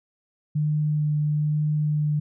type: tone with vibrato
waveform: sine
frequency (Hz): 150.5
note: D3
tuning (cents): +43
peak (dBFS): -20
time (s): 0.55-2.2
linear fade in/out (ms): 10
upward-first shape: sine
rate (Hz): 1.1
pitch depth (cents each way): 10
effects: none